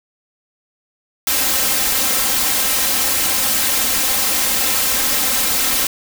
white noise with comb filter, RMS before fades -17 dBFS, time 1.27-5.87 s, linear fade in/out 2 ms, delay 3.8 ms, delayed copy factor +0.85, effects none

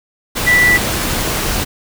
sine tone in noise, 1968 Hz, B6, 7 cents flat, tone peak -8 dBFS, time 0.46-0.78 s, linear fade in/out 20 ms, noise pink, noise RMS -18 dBFS, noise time 0.35-1.65 s, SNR +7 dB, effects none

